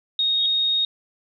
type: tone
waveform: sine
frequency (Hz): 3729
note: A#7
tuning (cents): 0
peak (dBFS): -18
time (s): 0.19-0.85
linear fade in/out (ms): 2
type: tone with exponential growth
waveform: sine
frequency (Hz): 3341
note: G#7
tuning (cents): +10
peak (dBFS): -22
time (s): 0.29-0.46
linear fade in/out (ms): 1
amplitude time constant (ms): 36
effects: none